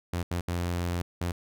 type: tone bursts at uneven times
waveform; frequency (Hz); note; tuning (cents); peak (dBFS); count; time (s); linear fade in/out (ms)
sawtooth; 87.31; F2; 0; -24; 4; 0.13-0.23 / 0.31-0.41 / 0.48-1.02 / 1.21-1.32; 5
effects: none

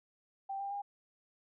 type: tone with pitch steps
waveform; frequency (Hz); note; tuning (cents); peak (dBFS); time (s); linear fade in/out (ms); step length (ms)
sine; 783 / 795.3 / 807.8; G5 / G5 / G#5; -2 / +25 / -48; -36; 0.49-0.82; 10; 110
effects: none

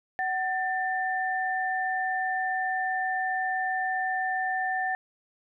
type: tone pair together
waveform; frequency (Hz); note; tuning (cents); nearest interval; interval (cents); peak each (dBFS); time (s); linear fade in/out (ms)
sine; 751 / 1786.2; F#5 / A6; +26 / +26; octave + minor third; 1500; -28 / -29; 0.19-4.95; 0
effects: none

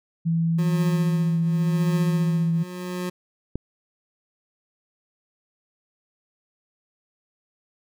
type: tone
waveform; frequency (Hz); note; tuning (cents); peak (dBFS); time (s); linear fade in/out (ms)
sine; 165.3; E3; +5; -19; 0.25-2.64; 20
type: tone with tremolo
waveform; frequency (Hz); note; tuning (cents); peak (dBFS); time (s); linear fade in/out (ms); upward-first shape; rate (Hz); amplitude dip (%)
25% pulse; 180.2; F#3; -45; -22; 0.58-3.1; 10; triangle; 0.9; 90
type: click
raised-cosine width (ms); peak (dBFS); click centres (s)
3; -15; 3.556
effects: none

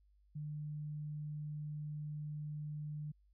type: tone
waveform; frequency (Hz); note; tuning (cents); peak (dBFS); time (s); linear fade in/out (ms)
sine; 150; D3; +37; -40; 0.35-3.12; 10
effects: added 50 Hz sine -66 dBFS peak until 3.33 s

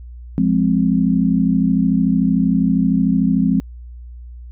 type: chord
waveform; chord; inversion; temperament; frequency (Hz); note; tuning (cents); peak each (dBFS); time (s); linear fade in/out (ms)
sine; F minor; none; equal; 174.61 / 207.7 / 261.6; F3 / Ab3 / C4; 0 / 0 / 0; -17; 0.38-3.6; 0
effects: added 60 Hz sine -32 dBFS peak until 4.51 s

